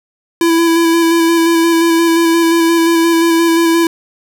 square tone with vibrato, 333.2 Hz, E4, 19 cents sharp, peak -9 dBFS, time 0.41-3.87 s, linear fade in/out 2 ms, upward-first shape square, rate 5.7 Hz, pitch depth 16 cents each way, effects none

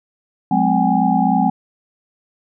sine tone cluster, 181.8 / 211.1 / 258.2 / 762 / 825 Hz, F#3 / G#3 / C4 / G5 / G#5, -30 / +29 / -23 / -49 / -12 cents, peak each -19 dBFS, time 0.51-1.5 s, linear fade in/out 5 ms, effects none

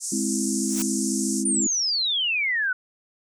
white band-pass noise, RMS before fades -30 dBFS, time 0-1.45 s, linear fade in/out 50 ms, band 5700 to 9300 Hz, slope 48 dB/octave
sine chord, Ab augmented, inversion none, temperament equal, 207.7 / 261.6 / 329.6 Hz, Ab3 / C4 / E4, 0 / 0 / 0 cents, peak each -27 / -28 / -29 dBFS, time 0.12-1.67 s, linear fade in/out 5 ms
white noise with exponential growth, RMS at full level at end -28 dBFS, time 0.62-0.82 s, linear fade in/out 1 ms, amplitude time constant 42 ms
sine exponential sweep, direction down, 9397 to 1454 Hz, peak -21 dBFS, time 1.45-2.73 s, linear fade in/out 5 ms
effects none

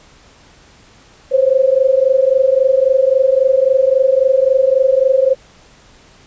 sine tone pair together, 516.3 / 540 Hz, C5 / C#5, -23 / -45 cents, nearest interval minor second, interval 78 cents, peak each -12 dBFS, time 1.31-5.35 s, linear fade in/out 20 ms, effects pink hiss -46 dBFS RMS until 6.26 s + resampled to 16000 Hz

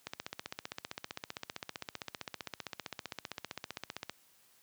click train, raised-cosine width 0.2 ms, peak -21 dBFS, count 63, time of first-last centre 0.07-4.096 s, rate 15.4 Hz, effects white hiss -66 dBFS RMS until 4.62 s + high-pass 80 Hz 12 dB/octave

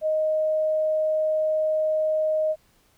sine tone, 623 Hz, D#5, 2 cents sharp, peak -20 dBFS, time 0.01-2.56 s, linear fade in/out 50 ms, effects pink hiss -62 dBFS RMS until 2.97 s

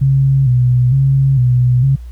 sine tone with vibrato, 130 Hz, C3, 11 cents flat, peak -8 dBFS, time 0.01-1.96 s, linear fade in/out 10 ms, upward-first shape square, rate 1.1 Hz, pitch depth 77 cents each way, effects added 60 Hz sine -27 dBFS peak until 2.11 s + pink hiss -53 dBFS RMS until 2.11 s

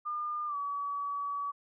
sine tone with pitch glide, 1207 to 1139.3 Hz, D6 to C#6, +47 to +47 cents, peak -32 dBFS, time 0.05-1.52 s, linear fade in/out 20 ms, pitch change -100 cents, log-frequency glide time 0.47-0.56 s, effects none

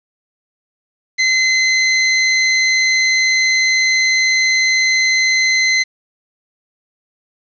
sawtooth tone, 2054 Hz, C7, 33 cents flat, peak -8 dBFS, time 1.18-5.84 s, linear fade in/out 20 ms, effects resampled to 16000 Hz + 7-bit

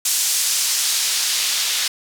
white noise with band-pass filter sweep, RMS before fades -20 dBFS, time 0.05-1.88 s, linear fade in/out 5 ms, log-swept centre 7000 to 3800 Hz, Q 0.91, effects none

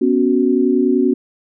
sine chord, B suspended second, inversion none, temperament equal, 246.9 / 277.2 / 370 Hz, B3 / C#4 / F#4, 0 / 0 / 0 cents, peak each -16 dBFS, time 0.01-1.14 s, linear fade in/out 10 ms, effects none

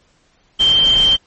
sine tone in noise, 3136 Hz, G7, in tune, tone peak -9 dBFS, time 0.59-1.17 s, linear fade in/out 20 ms, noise pink, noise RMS -26 dBFS, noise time 0.59-1.17 s, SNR +14 dB, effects pink hiss -57 dBFS RMS until 1.26 s + MP3 32 kbps

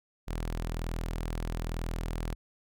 sawtooth tone, 41.08 Hz, E1, 5 cents flat, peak -28 dBFS, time 0.27-2.35 s, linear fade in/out 20 ms, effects none

